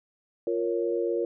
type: chord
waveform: sine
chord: Bb minor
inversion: second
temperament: equal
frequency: 349.2 / 466.2 / 554.4 Hz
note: F4 / Bb4 / Db5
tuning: 0 / 0 / 0 cents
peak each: -28 / -28 / -32 dBFS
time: 0.47-1.25 s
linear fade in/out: 2 ms
effects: none